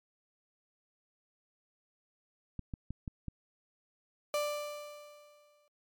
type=clicks; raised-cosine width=5 ms; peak=-26 dBFS; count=5; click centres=2.593 / 2.738 / 2.906 / 3.078 / 3.283 s
type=tone with exponential decay; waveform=35% pulse; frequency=590 Hz; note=D5; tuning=8 cents sharp; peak=-27 dBFS; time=4.34-5.68 s; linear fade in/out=1 ms; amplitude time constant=290 ms
effects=MP3 96 kbps